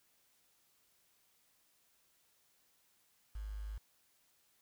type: tone with quantisation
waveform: sine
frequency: 51.9 Hz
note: G#1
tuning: in tune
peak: -40 dBFS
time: 3.35-3.78 s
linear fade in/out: 5 ms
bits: 10
effects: white hiss -73 dBFS RMS until 4.61 s